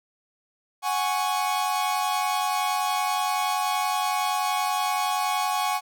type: chord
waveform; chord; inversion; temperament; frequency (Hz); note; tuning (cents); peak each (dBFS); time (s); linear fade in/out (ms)
45% pulse; F# suspended second; none; equal; 740 / 830.6 / 1108.7; F#5 / G#5 / C#6; 0 / 0 / 0; -28 / -27 / -28; 0.82-5.81; 50
effects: none